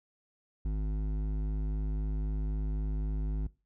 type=tone with hard clipping; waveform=sine; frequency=51.91 Hz; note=G#1; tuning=in tune; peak=-31 dBFS; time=0.65-3.47 s; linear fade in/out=5 ms; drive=11 dB; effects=noise-tail reverb RT60 0.3 s tail -21 dB re dry